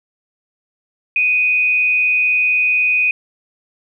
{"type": "tone with frequency modulation", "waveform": "sine", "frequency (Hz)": 2489, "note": "D#7", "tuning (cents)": 0, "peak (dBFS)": -12, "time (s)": [1.16, 3.11], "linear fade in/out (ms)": 2, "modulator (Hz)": 149, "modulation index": 0.32, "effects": ["9-bit"]}